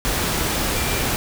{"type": "tone in noise", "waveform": "sine", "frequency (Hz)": 2367, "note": "D7", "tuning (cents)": 13, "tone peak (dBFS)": -31, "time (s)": [0.76, 1.03], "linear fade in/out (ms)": 0, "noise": "pink", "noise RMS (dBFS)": -22, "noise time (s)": [0.05, 1.16], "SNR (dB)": -12, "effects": []}